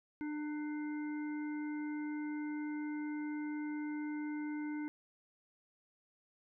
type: harmonic tone with a mistuned harmonic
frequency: 299.3 Hz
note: D4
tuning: 33 cents sharp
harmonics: 1 / 3 / 5 / 7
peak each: -37 / -52 / -53 / -53 dBFS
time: 0.21-4.88 s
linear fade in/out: 0 ms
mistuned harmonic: 3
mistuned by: +19 cents
effects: none